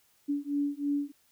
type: beating tone pair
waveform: sine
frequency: 285.1 / 288.2 Hz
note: C#4 / D4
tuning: +49 / -33 cents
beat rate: 3.1 Hz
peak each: -31 dBFS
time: 0.28-1.12 s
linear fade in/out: 20 ms
effects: white hiss -67 dBFS RMS until 1.31 s